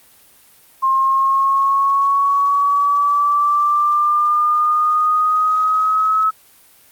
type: exponential sweep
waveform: sine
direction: up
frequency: 1062 to 1293 Hz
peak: -12 dBFS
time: 0.82-6.31 s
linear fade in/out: 20 ms
effects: white hiss -49 dBFS RMS until 6.91 s + Opus 32 kbps